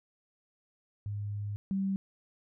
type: tone pair in turn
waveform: sine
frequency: 102.8 / 194.06 Hz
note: G#2 / G3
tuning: -17 / -17 cents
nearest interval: major seventh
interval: 1100 cents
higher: second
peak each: -33 / -28 dBFS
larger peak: second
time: 1.06-1.56 / 1.71-1.96 s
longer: first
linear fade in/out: 0 ms
effects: none